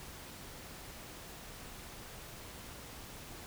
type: silence
effects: pink hiss -49 dBFS RMS until 3.46 s